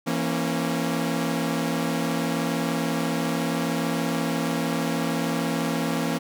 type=tone cluster; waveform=sawtooth; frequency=167.2 / 233.4 / 274.1 Hz; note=E3 / A#3 / C#4; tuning=+25 / +2 / -19 cents; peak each=-24 dBFS; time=0.06-6.19 s; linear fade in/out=20 ms; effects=none